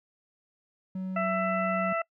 triangle tone, 187.4 Hz, F#3, 22 cents sharp, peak -29 dBFS, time 0.95-1.93 s, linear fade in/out 5 ms
harmonic tone, 665 Hz, E5, 15 cents sharp, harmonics 1 / 2 / 3 / 4, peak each -29 / -30 / -36 / -39 dBFS, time 1.16-2.02 s, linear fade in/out 5 ms
effects noise-tail reverb RT60 0.1 s tail -25 dB re dry

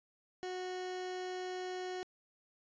30% pulse tone, 366.9 Hz, F#4, 15 cents flat, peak -36 dBFS, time 0.43-2.03 s, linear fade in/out 0 ms, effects resampled to 16000 Hz

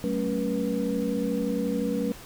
sine tone cluster, 191 / 222.4 / 276.4 / 482.8 Hz, G3 / A3 / C#4 / B4, -45 / +19 / -5 / -39 cents, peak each -30 dBFS, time 0.04-2.12 s, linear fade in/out 0 ms, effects pink hiss -45 dBFS RMS until 2.25 s

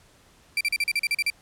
35% pulse tone bursts, 2349 Hz, D7, in tune, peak -19 dBFS, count 10, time 0.57-1.301 s, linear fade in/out 2 ms, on 38 ms, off 39 ms, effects pink hiss -57 dBFS RMS until 1.41 s + low-pass 11000 Hz 12 dB/octave

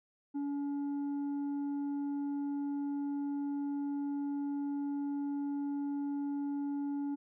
triangle tone with tanh clipping, 284.4 Hz, C#4, 45 cents sharp, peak -34 dBFS, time 0.34-7.16 s, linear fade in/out 20 ms, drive 9 dB, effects none

